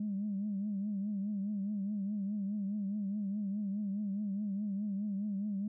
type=tone with vibrato; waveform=sine; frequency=202.6 Hz; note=G#3; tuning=43 cents flat; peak=-32 dBFS; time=0-5.68 s; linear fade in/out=5 ms; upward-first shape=triangle; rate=4.8 Hz; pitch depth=100 cents each way; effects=tanh soft clip ceiling -28 dBFS